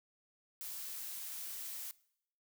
blue noise, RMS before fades -44 dBFS, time 0.61-1.91 s, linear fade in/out 0 ms, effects noise-tail reverb RT60 0.7 s tail -21 dB re dry

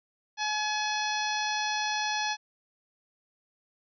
harmonic tone with a mistuned harmonic, 849 Hz, G#5, 38 cents sharp, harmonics 1 / 2 / 3 / 4 / 5 / 6 / 7, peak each -31 / -34 / -36 / -37 / -38 / -39 / -39 dBFS, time 0.37-2.37 s, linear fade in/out 50 ms, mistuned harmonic 7, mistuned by -38 cents, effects none

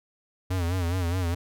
square tone with vibrato, 88.7 Hz, F2, 27 cents sharp, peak -25 dBFS, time 0.5-1.35 s, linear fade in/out 10 ms, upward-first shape sine, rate 4.8 Hz, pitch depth 99 cents each way, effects none

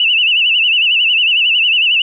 sine tone with vibrato, 2794 Hz, F7, in tune, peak -9 dBFS, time 0-2.02 s, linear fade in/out 2 ms, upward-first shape sine, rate 11 Hz, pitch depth 120 cents each way, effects none

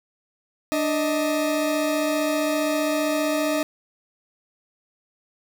40% pulse tone pair together, 296.3 / 627.8 Hz, D4 / D#5, +15 / +15 cents, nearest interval octave + minor second, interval 1300 cents, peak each -23 dBFS, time 0.72-3.63 s, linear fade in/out 0 ms, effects none

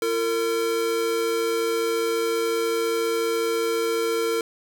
square tone pair together, 340.7 / 455.1 Hz, F4 / A#4, -43 / -42 cents, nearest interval perfect fourth, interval 501 cents, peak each -30 / -23 dBFS, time 0.02-4.41 s, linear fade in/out 2 ms, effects none

